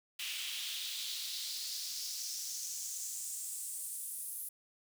pink noise with high-pass filter sweep, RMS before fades -41 dBFS, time 0.19-4.49 s, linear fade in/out 5 ms, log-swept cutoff 2800 to 11000 Hz, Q 3, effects none

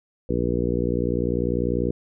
harmonic tone, 60.1 Hz, B1, 46 cents flat, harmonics 1 / 2 / 3 / 4 / 5 / 6 / 7 / 8, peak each -29 / -29 / -29 / -29 / -29 / -29 / -29 / -29 dBFS, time 0.29-1.91 s, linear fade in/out 5 ms, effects none

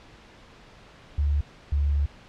sine tone pair in turn, 72.4 / 71.73 Hz, D2 / D2, -24 / -40 cents, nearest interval unison, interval 16 cents, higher first, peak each -20 dBFS, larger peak neither, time 1.18-1.41 / 1.72-2.06 s, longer second, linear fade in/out 5 ms, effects pink hiss -50 dBFS RMS until 2.28 s + low-pass 4000 Hz 12 dB/octave

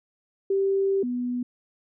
sine tone pair in turn, 390.6 / 246.1 Hz, G4 / B3, -6 / -6 cents, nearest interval minor sixth, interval 800 cents, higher first, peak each -20 / -25 dBFS, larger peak first, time 0.5-1.03 / 1.03-1.43 s, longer first, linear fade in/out 5 ms, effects none

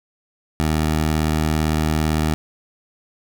15% pulse tone, 77.78 Hz, D#2, in tune, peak -11 dBFS, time 0.6-2.34 s, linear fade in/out 0 ms, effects none

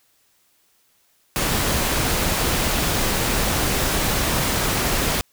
pink noise, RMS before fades -21 dBFS, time 1.36-5.21 s, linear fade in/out 0 ms, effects white hiss -62 dBFS RMS until 5.32 s

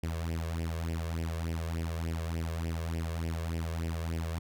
sawtooth tone with flanger, 82.41 Hz, E2, in tune, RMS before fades -34 dBFS, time 0.03-4.39 s, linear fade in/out 5 ms, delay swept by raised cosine 0.37 to 1.87 ms, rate 3.4 Hz, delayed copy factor +0.75, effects none

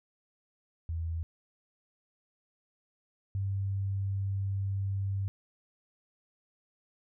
sine tone pair in turn, 82.41 / 98 Hz, E2 / G2, 0 / 0 cents, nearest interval minor third, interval 300 cents, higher second, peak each -31 / -29 dBFS, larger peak second, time 0.89-1.23 / 3.35-5.28 s, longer second, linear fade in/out 0 ms, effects none

